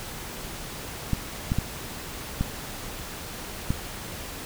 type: clicks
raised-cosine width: 5 ms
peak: -11 dBFS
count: 5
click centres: 1.133 / 1.519 / 1.586 / 2.41 / 3.705 s
effects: pink hiss -37 dBFS RMS until 4.45 s